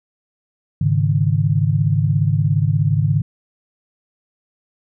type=chord; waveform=sine; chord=Ab suspended fourth; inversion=none; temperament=equal; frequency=103.83 / 138.59 / 155.56 Hz; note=Ab2 / Db3 / Eb3; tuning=0 / 0 / 0 cents; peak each=-18 dBFS; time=0.81-3.22 s; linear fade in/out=5 ms; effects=none